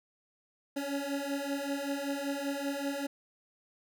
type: beating tone pair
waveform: 25% pulse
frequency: 277.2 / 282.4 Hz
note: C#4 / C#4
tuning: 0 / +32 cents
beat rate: 5.2 Hz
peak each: -33 / -31 dBFS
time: 0.76-3.07 s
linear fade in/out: 10 ms
effects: none